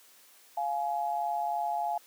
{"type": "tone pair together", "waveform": "sine", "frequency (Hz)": [698.5, 841.6], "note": ["F5", "G#5"], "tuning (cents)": [0, 23], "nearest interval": "minor third", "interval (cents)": 323, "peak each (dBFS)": [-31, -31], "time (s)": [0.57, 1.98], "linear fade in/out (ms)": 5, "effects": ["white hiss -58 dBFS RMS until 2.06 s", "high-pass 300 Hz 12 dB/octave"]}